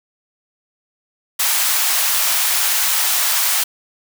white high-pass noise, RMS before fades -17 dBFS, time 1.39-3.64 s, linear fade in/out 10 ms, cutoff 700 Hz, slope 24 dB/octave, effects none

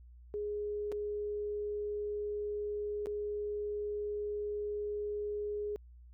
sine tone with dropouts, 415.7 Hz, G#4, 2 cents sharp, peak -34 dBFS, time 0.34-5.76 s, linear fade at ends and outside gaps 0 ms, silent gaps 0.918-0.923 / 3.059-3.069 s, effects added 60 Hz sine -52 dBFS peak until 6.13 s

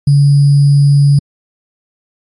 sine tone with sample-and-hold, 142.3 Hz, C#3, 46 cents sharp, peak -4 dBFS, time 0.07-1.19 s, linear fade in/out 5 ms, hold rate 4900 Hz, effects MP3 48 kbps

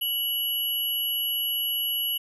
sine tone pair together, 2960 / 11345 Hz, F#7 / F9, 0 / +26 cents, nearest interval octave + major seventh, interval 2326 cents, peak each -26 / -29 dBFS, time 0.01-2.18 s, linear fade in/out 10 ms, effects none

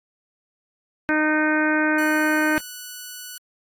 harmonic tone, 307.4 Hz, D#4, 21 cents flat, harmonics 1 / 2 / 3 / 4 / 5 / 6 / 7 / 8, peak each -21 / -27 / -29 / -32 / -22 / -29 / -33 / -34 dBFS, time 1.09-2.58 s, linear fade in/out 0 ms
5% pulse tone, 1480 Hz, F#6, in tune, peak -23 dBFS, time 1.98-3.38 s, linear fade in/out 5 ms
effects AAC 64 kbps

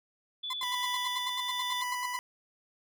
sine tone with pitch glide, 3461 to 3517 Hz, A7 to A7, -29 to -1 cents, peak -34 dBFS, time 0.43-1.82 s, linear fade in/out 10 ms, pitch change +28 cents, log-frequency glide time 1.02-1.44 s
35% pulse tone bursts, 1027 Hz, C6, 33 cents flat, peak -32 dBFS, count 16, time 0.5-2.169 s, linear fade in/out 5 ms, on 34 ms, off 75 ms
25% pulse tone with tremolo, 987.8 Hz, B5, in tune, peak -28 dBFS, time 0.63-2.19 s, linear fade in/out 0 ms, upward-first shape triangle, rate 1 Hz, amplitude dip 40%
effects none

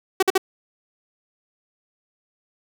sawtooth tone bursts, 379.7 Hz, F#4, 45 cents sharp, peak -10 dBFS, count 3, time 0.2-0.379 s, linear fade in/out 5 ms, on 27 ms, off 49 ms, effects none

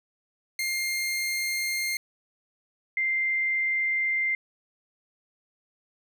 sawtooth / sine tone pair in turn, 2115 / 2092 Hz, C7 / C7, +18 / -1 cents, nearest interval unison, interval 19 cents, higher first, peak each -23 dBFS, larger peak neither, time 0.59-1.97 / 2.97-4.35 s, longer neither, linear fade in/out 2 ms, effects none

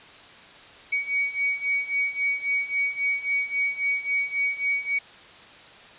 sine beating tone pair, 2251 / 2254.7 Hz, C#7 / C#7, +26 / +29 cents, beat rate 3.7 Hz, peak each -28 / -25 dBFS, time 0.92-4.99 s, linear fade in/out 10 ms, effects white hiss -47 dBFS RMS until 5.98 s + resampled to 8000 Hz

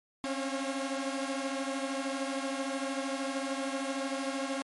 sawtooth tone cluster, 267.6 / 280.7 / 543 / 698 Hz, C4 / C#4 / C#5 / F5, +39 / +22 / -36 / -1 cents, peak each -31 / -35 / -34 / -40 dBFS, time 0.24-4.62 s, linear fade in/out 0 ms, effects MP3 48 kbps

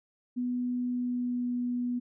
sine tone with pitch glide, 246.9 to 244.8 Hz, B3 to B3, 0 to -15 cents, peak -28 dBFS, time 0.36-2 s, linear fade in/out 20 ms, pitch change -15 cents, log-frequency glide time 0.89-1.51 s, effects none

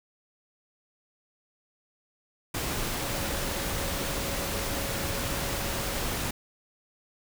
sine tone in noise, 554.4 Hz, C#5, in tune, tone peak -40 dBFS, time 3.01-6.02 s, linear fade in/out 5 ms, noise pink, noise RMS -31 dBFS, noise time 2.54-6.31 s, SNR -12 dB, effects none

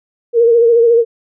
sine tone with vibrato, 466.2 Hz, A#4, in tune, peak -6 dBFS, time 0.33-1.05 s, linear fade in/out 50 ms, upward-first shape sine, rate 14 Hz, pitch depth 44 cents each way, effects none

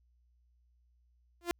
sawtooth tone with exponential growth, 345.8 Hz, F4, 17 cents flat, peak -21 dBFS, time 1.41-1.51 s, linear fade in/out 0 ms, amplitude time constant 20 ms, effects added 60 Hz sine -66 dBFS peak until 1.59 s

